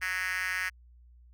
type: tone with high-pass filter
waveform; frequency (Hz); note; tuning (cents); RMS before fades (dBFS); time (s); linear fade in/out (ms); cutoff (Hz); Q
5% pulse; 185; F#3; 0; -32; 0.01-0.7; 20; 1800; 3.9
effects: added 60 Hz sine -53 dBFS peak until 1.33 s